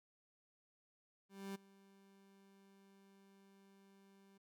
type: tone with ADSR envelope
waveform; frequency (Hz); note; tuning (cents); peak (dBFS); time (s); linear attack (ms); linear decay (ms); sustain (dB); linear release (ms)
30% pulse; 196; G3; 0; -40; 1.29-4.38; 260; 13; -22; 9
effects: none